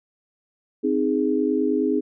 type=chord; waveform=sine; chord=Ab major; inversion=first; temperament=equal with one note detuned; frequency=261.6 / 311.1 / 414.1 Hz; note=C4 / Eb4 / Ab4; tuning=0 / 0 / -5 cents; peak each=-23 dBFS; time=0.83-2.01 s; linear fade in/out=20 ms; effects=none